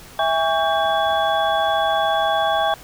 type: tone cluster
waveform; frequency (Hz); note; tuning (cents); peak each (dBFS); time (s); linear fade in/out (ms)
sine; 655 / 812 / 1126 / 1580 / 3396; E5 / G#5 / C#6 / G6 / G#7; -11 / -39 / +27 / +13 / +38; -21 / -20 / -25 / -26 / -27; 0.19-2.74; 2
effects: pink hiss -42 dBFS RMS until 2.83 s